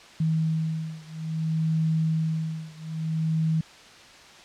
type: beating tone pair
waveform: sine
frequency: 159.5 / 160.09 Hz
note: D#3 / D#3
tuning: +43 / +50 cents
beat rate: 0.59 Hz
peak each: -26 / -27 dBFS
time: 0.2-3.61 s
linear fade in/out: 5 ms
effects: white hiss -48 dBFS RMS until 4.44 s + low-pass 5000 Hz 12 dB/octave